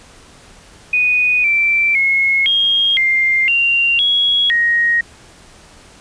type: tone with pitch steps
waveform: sine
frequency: 2480 / 2341 / 2171 / 3246 / 2104 / 2769 / 3329 / 1878 Hz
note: D#7 / D7 / C#7 / G#7 / C7 / F7 / G#7 / A#6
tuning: -6 / -6 / -37 / -40 / +9 / -15 / +3 / +12 cents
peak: -11 dBFS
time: 0.93-5.01 s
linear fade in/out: 5 ms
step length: 510 ms
effects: pink hiss -43 dBFS RMS until 6 s + resampled to 22050 Hz